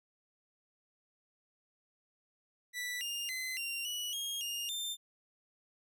sawtooth tone with pitch steps, 1970 / 2815 / 2043 / 2770 / 2938 / 3255 / 2831 / 3585 Hz, B6 / F7 / C7 / F7 / F#7 / G#7 / F7 / A7, -5 / +13 / -42 / -15 / -13 / -36 / +23 / +32 cents, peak -33 dBFS, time 2.73-4.97 s, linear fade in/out 50 ms, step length 280 ms, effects none

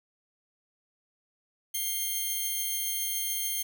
5% pulse tone pair together, 2125 / 3184 Hz, C7 / G7, +26 / +26 cents, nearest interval perfect fifth, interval 700 cents, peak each -28 / -21 dBFS, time 1.74-3.63 s, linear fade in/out 10 ms, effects none

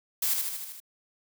blue noise with echo, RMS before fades -27 dBFS, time 0.22-0.34 s, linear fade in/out 5 ms, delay 77 ms, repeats 6, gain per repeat -3 dB, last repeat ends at 0.802 s, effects none

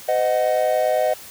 triangle chord, C diminished, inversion none, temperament equal with one note detuned, 512.2 / 622.3 / 740 Hz, C5 / Eb5 / Gb5, -37 / 0 / 0 cents, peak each -21 / -17 / -21 dBFS, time 0.08-1.14 s, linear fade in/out 10 ms, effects white hiss -40 dBFS RMS until 1.3 s

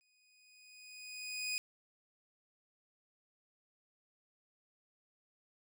20% pulse tone with exponential growth, 2489 Hz, D#7, in tune, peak -29 dBFS, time 0.01-1.58 s, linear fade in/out 0 ms, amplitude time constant 340 ms, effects none

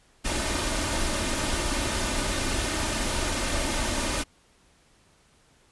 pink noise with comb filter, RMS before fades -27 dBFS, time 0.24-4.24 s, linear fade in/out 20 ms, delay 3.3 ms, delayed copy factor +0.55, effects pink hiss -61 dBFS RMS until 5.71 s + resampled to 24000 Hz

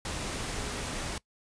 sine tone in noise, 415.3 Hz, G#4, in tune, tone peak -45 dBFS, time 0.57-0.84 s, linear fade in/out 2 ms, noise pink, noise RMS -35 dBFS, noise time 0.05-1.18 s, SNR -13 dB, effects noise-tail reverb RT60 0.1 s tail -21 dB re dry + resampled to 22050 Hz

